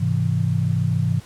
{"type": "chord", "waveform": "sine", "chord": "Ab augmented", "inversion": "none", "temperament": "equal", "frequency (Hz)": [103.83, 130.81, 164.81], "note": ["Ab2", "C3", "E3"], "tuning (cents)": [0, 0, 0], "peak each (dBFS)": -22, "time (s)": [0, 1.2], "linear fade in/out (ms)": 10, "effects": ["pink hiss -46 dBFS RMS until 1.25 s", "low-pass 11000 Hz 12 dB/octave"]}